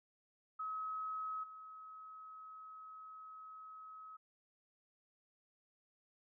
sine tone with level steps, 1279 Hz, D#6, 47 cents sharp, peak -39 / -50 dBFS, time 0.59-4.17 s, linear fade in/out 10 ms, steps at 1.43 s, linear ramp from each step 10 ms, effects none

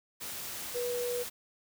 sine tone in noise, 486.5 Hz, B4, 26 cents flat, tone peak -31 dBFS, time 0.74-1.24 s, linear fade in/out 20 ms, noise white, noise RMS -40 dBFS, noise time 0.2-1.3 s, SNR +6 dB, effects none

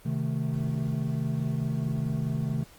triangle chord, A diminished, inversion first, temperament equal, 130.81 / 155.56 / 220 Hz, C3 / Eb3 / A3, 0 / 0 / 0 cents, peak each -28 / -28 / -31 dBFS, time 0.05-2.64 s, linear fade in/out 10 ms, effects pink hiss -54 dBFS RMS until 2.78 s + Opus 24 kbps

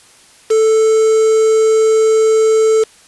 triangle tone with quantisation, 440 Hz, A4, in tune, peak -6 dBFS, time 0.5-2.84 s, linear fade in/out 10 ms, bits 4, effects white hiss -45 dBFS RMS until 3.07 s + resampled to 24000 Hz

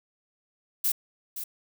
violet noise with echo, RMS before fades -25 dBFS, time 0.84-0.92 s, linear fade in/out 5 ms, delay 520 ms, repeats 1, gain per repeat -10 dB, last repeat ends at 1.44 s, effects none

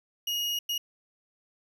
35% pulse tone bursts at uneven times, 2876 Hz, F#7, 50 cents flat, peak -26 dBFS, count 2, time 0.27-0.59 / 0.69-0.78 s, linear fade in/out 5 ms, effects none

